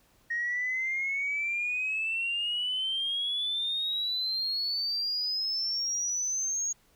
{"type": "exponential sweep", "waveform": "sine", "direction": "up", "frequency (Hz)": [1864.7, 6645], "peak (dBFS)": -27, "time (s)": [0.3, 6.73], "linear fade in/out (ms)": 10, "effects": ["tanh soft clip ceiling -23 dBFS", "pink hiss -65 dBFS RMS until 6.95 s"]}